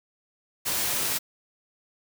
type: noise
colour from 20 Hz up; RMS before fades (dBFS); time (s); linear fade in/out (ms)
white; -27; 0.65-1.19; 20
effects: none